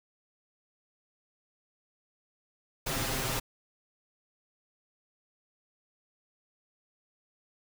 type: noise with comb filter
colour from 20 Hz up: pink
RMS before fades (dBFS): -32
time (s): 2.86-3.4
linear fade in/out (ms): 10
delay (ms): 7.5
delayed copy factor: +0.8
effects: none